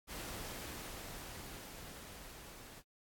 pink noise with level ramp, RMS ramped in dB -44 to -54 dBFS, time 0.07-2.83 s, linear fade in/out 50 ms, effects AAC 64 kbps

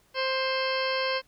harmonic tone with a mistuned harmonic, 525 Hz, C5, 6 cents sharp, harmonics 1 / 2 / 3 / 4 / 5 / 6 / 8 / 9 / 10, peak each -29 / -32 / -34 / -35 / -36 / -37 / -38 / -39 / -39 dBFS, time 0.14-1.22 s, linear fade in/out 50 ms, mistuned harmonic 9, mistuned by -58 cents, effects pink hiss -64 dBFS RMS until 1.27 s

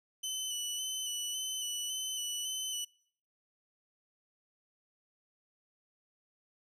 20% pulse tone with vibrato, 3002 Hz, F#7, 24 cents sharp, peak -29 dBFS, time 0.23-2.85 s, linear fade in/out 10 ms, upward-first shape square, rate 1.8 Hz, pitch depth 23 cents each way, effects noise-tail reverb RT60 0.6 s tail -25 dB re dry

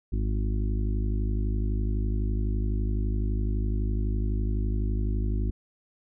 harmonic tone, 51.91 Hz, G#1, in tune, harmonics 1 / 2 / 4 / 5 / 6 / 7, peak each -25 / -31 / -37 / -39 / -41 / -42 dBFS, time 0.12-5.51 s, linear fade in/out 10 ms, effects none

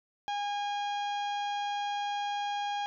harmonic tone, 817 Hz, G#5, 29 cents flat, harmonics 1 / 2 / 3 / 4 / 5 / 6 / 7 / 8, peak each -31 / -43 / -46 / -42 / -54 / -55 / -57 / -59 dBFS, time 0.28-2.86 s, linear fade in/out 0 ms, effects none

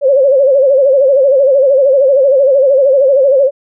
sine tone with vibrato, 543 Hz, C#5, 36 cents flat, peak -5 dBFS, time 0.01-3.51 s, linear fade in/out 50 ms, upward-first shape sine, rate 13 Hz, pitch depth 100 cents each way, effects none

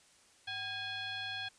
sine tone with frequency modulation, 2489 Hz, D#7, in tune, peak -37 dBFS, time 0.47-1.49 s, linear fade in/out 10 ms, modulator 864 Hz, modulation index 1.8, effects white hiss -64 dBFS RMS until 1.58 s + resampled to 22050 Hz

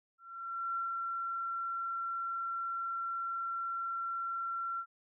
sine tone with ADSR envelope, 1361 Hz, F6, 45 cents flat, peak -32 dBFS, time 0.18-4.86 s, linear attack 580 ms, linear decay 140 ms, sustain -2 dB, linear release 69 ms, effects none

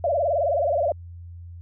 sine tone with vibrato, 622.3 Hz, D#5, in tune, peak -19 dBFS, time 0.04-0.92 s, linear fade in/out 2 ms, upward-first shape sine, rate 19 Hz, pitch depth 200 cents each way, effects added 86 Hz sine -37 dBFS peak until 1.61 s

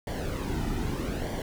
brown noise with flanger, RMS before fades -31 dBFS, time 0.07-1.42 s, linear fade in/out 2 ms, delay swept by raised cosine 0.76 to 1.86 ms, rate 0.8 Hz, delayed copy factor -0.65, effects none

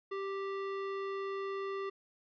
square tone with band-pass filter, 391.7 Hz, G4, 1 cent flat, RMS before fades -38 dBFS, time 0.11-1.9 s, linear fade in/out 10 ms, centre 930 Hz, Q 0.65, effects resampled to 11025 Hz

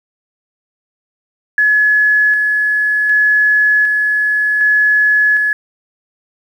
sine tone with tremolo, 1700 Hz, G#6, 40 cents sharp, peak -8 dBFS, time 1.58-5.53 s, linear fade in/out 2 ms, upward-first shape square, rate 0.66 Hz, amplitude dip 30%, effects 7-bit

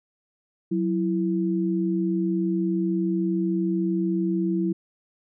sine tone pair together, 184.9 / 331.7 Hz, F#3 / E4, -1 / +11 cents, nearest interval minor seventh, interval 1012 cents, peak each -24 dBFS, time 0.71-4.73 s, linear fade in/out 10 ms, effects none

